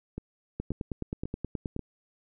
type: two click trains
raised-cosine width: 3 ms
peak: -19 / -22 dBFS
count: 12 / 4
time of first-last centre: 0.6-1.764 / 0.18-1.793 s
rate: 9.45 / 1.86 Hz
effects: none